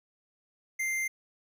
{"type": "tone with tanh clipping", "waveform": "sine", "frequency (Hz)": 2093, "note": "C7", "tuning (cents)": 0, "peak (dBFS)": -30, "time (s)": [0.79, 1.08], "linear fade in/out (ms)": 10, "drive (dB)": 18, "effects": []}